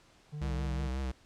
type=tone; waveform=triangle; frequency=149.4 Hz; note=D3; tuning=30 cents sharp; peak=-35 dBFS; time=0.32-0.89 s; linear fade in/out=20 ms
type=tone with vibrato; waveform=square; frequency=65.4 Hz; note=C2; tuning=in tune; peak=-33 dBFS; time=0.41-1.12 s; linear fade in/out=10 ms; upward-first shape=triangle; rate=5.5 Hz; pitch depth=61 cents each way
effects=pink hiss -62 dBFS RMS until 1.25 s + low-pass 7000 Hz 12 dB/octave